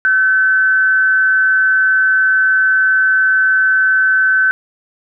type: tone with frequency modulation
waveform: sine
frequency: 1526 Hz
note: G6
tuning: 47 cents flat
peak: -9 dBFS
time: 0.05-4.51 s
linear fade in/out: 0 ms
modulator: 189 Hz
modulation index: 0.3
effects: none